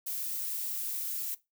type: noise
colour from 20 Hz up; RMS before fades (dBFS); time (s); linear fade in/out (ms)
violet; -35; 0.06-1.35; 10
effects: noise-tail reverb RT60 0.2 s tail -18 dB re dry